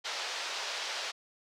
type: band-pass noise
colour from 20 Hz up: white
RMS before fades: -37 dBFS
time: 0.04-1.12 s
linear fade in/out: 20 ms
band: 470 to 5300 Hz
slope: 24 dB/octave
effects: none